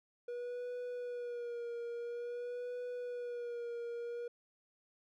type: tone with vibrato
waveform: triangle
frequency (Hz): 481.8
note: B4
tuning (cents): -43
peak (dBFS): -37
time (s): 0.28-4.28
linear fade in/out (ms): 5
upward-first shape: sine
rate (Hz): 0.49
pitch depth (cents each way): 37
effects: none